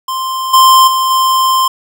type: tone with level steps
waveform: square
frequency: 1046.5 Hz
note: C6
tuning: in tune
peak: -16 / -4 / -11 / -9 dBFS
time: 0.08-1.68 s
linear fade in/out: 5 ms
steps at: 0.53 / 0.87 / 1.1 s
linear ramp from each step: 10 ms
effects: none